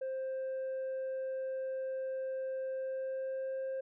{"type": "tone with pitch glide", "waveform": "sine", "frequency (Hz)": [526, 530], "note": ["C5", "C5"], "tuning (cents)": [9, 22], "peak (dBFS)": -32, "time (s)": [0.01, 3.81], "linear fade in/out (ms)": 10, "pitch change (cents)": 13, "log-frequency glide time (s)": [2.74, 3.61], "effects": ["tanh soft clip ceiling -34 dBFS"]}